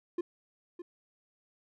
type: tone with echo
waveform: triangle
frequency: 349.8 Hz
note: F4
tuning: 3 cents sharp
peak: -27 dBFS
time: 0.18-0.21 s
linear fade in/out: 5 ms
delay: 610 ms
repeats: 1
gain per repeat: -11 dB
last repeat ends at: 0.82 s
effects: none